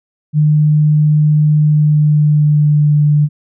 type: tone with pitch glide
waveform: sine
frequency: 151.3 to 148.36 Hz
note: D#3 to D3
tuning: -48 to +18 cents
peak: -7 dBFS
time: 0.33-3.29 s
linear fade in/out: 50 ms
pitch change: -34 cents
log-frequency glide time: 1.6-2.99 s
effects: none